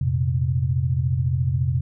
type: chord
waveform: sine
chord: F suspended fourth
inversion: none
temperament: equal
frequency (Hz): 87.31 / 116.54 / 130.81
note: F2 / Bb2 / C3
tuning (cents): 0 / 0 / 0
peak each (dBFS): -24 / -26 / -21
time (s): 0.01-1.81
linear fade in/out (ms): 5
effects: none